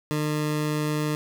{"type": "tone", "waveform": "20% pulse", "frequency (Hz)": 151.3, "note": "D#3", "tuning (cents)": -48, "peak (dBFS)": -19, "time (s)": [0.11, 1.15], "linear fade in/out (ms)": 0, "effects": []}